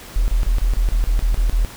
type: tone bursts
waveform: sine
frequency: 40.73 Hz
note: E1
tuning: 20 cents flat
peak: -13 dBFS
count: 10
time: 0.16-1.648 s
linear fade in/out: 0 ms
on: 120 ms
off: 32 ms
effects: pink hiss -38 dBFS RMS until 1.76 s